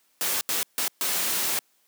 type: noise bursts at uneven times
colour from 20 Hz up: white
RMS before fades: -26 dBFS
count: 4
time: 0.21-0.41 / 0.49-0.63 / 0.78-0.88 / 1.01-1.59 s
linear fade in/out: 0 ms
effects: white hiss -66 dBFS RMS until 1.87 s + high-pass 200 Hz 12 dB/octave